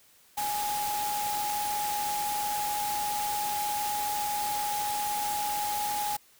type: tone in noise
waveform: sine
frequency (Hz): 830.6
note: G#5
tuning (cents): 0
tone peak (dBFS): -29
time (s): 0.37-6.17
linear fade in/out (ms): 10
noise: white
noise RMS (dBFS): -35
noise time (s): 0.37-6.17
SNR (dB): +3
effects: white hiss -60 dBFS RMS until 6.39 s